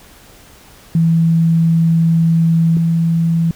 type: tone pair in turn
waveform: sine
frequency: 164.81 / 165.76 Hz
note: E3 / E3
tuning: 0 / +10 cents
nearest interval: unison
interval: 10 cents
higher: second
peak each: -9 / -11 dBFS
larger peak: first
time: 0.95-2.77 / 2.77-3.51 s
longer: first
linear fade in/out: 2 ms
effects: pink hiss -43 dBFS RMS until 3.55 s